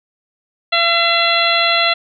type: harmonic tone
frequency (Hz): 678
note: E5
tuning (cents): +49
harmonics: 1 / 2 / 3 / 4 / 5 / 6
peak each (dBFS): -19 / -19 / -19 / -19 / -19 / -19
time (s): 0.72-1.94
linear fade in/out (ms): 10
effects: none